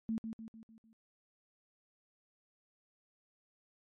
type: tone with echo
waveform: sine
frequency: 223.6 Hz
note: A3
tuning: 28 cents sharp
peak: -32 dBFS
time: 0.09-0.18 s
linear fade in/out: 0 ms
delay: 150 ms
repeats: 5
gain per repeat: -6 dB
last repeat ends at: 0.93 s
effects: MP3 48 kbps